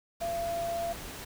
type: tone in noise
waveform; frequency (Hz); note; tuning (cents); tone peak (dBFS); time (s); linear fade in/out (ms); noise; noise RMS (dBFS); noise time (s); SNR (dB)
sine; 680; F5; -46; -30; 0.21-0.93; 10; pink; -42; 0.2-1.25; +9
effects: none